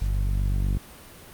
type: tone with low-pass filter sweep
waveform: sawtooth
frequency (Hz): 48.11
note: G1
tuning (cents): -32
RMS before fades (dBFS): -24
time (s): 0.01-0.78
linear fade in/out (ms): 10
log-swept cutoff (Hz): 97 to 220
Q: 0.72
effects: pink hiss -46 dBFS RMS until 1.33 s + Opus 48 kbps